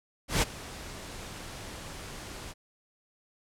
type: noise with ADSR envelope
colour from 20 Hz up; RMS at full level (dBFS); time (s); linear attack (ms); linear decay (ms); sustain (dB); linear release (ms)
pink; -23; 0.28-2.54; 140; 23; -19; 35
effects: low-pass 10000 Hz 12 dB/octave